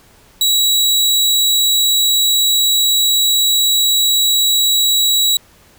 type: tone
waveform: sawtooth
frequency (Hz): 3888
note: B7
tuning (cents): -28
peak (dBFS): -8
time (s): 0.41-5.37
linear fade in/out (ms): 2
effects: pink hiss -48 dBFS RMS until 5.78 s